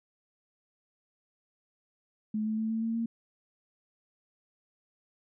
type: tone with pitch steps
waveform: sine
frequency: 215 / 217.9 / 220.8 / 223.7 / 226.7 / 229.8 Hz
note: A3 / A3 / A3 / A3 / A#3 / A#3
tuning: -40 / -17 / +6 / +29 / -48 / -25 cents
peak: -28 dBFS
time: 2.34-3.06 s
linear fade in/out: 5 ms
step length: 120 ms
effects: none